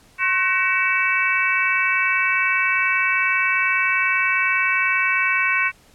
harmonic tone with a mistuned harmonic, 377.5 Hz, F#4, 35 cents sharp, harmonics 3 / 4 / 5 / 6 / 7, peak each -25 / -23 / -26 / -21 / -23 dBFS, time 0.18-5.72 s, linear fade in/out 50 ms, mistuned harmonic 3, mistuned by -80 cents, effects pink hiss -53 dBFS RMS until 5.94 s + low-pass 12000 Hz 12 dB/octave

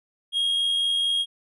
triangle tone with amplitude modulation, 3265 Hz, G#7, 30 cents flat, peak -18 dBFS, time 0.32-1.26 s, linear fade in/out 50 ms, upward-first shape sine, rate 84.5 Hz, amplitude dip 30%, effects resampled to 24000 Hz

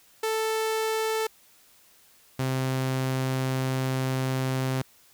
sawtooth tone pair in turn, 440.8 / 131.05 Hz, A4 / C3, +3 / +3 cents, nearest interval octave + major sixth, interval 2100 cents, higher first, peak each -21 dBFS, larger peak neither, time 0.23-1.27 / 2.39-4.82 s, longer second, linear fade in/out 5 ms, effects white hiss -58 dBFS RMS until 5.13 s

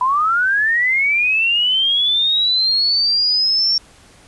sine linear sweep, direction up, 985 to 5500 Hz, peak -13 dBFS, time 0.01-3.78 s, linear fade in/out 2 ms, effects pink hiss -47 dBFS RMS until 4.27 s + resampled to 24000 Hz

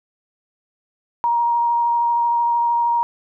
sine tone with vibrato, 943 Hz, A#5, 20 cents sharp, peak -15 dBFS, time 1.24-3.03 s, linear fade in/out 0 ms, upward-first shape sine, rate 13 Hz, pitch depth 10 cents each way, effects none

